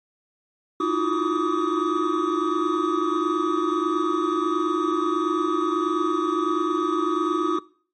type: tone cluster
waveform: triangle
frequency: 311.1 / 339.5 / 361 / 1150 / 1252 Hz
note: D#4 / F4 / F#4 / D6 / D#6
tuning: 0 / -49 / -43 / -37 / +10 cents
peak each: -25 dBFS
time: 0.8-7.59 s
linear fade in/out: 5 ms
effects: noise-tail reverb RT60 0.5 s tail -22 dB re dry + MP3 32 kbps